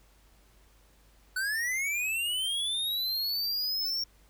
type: linear sweep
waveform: square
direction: up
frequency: 1480 to 5540 Hz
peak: -29 dBFS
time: 1.36-4.04 s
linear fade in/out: 5 ms
effects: added 50 Hz sine -60 dBFS peak until 4.29 s + pink hiss -64 dBFS RMS until 4.29 s